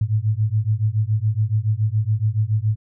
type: beating tone pair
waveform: sine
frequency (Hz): 104.5 / 111.6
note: G#2 / A2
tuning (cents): +11 / +25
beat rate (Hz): 7.1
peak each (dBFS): -20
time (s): 0.01-2.76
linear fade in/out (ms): 5
effects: none